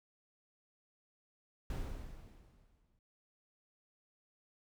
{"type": "noise with exponential decay", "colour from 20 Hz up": "brown", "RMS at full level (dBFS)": -37, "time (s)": [1.7, 2.99], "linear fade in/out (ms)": 2, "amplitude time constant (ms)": 280, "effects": []}